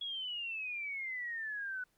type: exponential sweep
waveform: sine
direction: down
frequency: 3363 to 1480 Hz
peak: -37 dBFS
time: 0.01-1.84 s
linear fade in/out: 5 ms
effects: pink hiss -75 dBFS RMS until 1.97 s